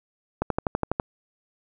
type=click train; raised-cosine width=1 ms; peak=-9 dBFS; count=8; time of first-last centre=0.42-0.999 s; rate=12.1 Hz; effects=none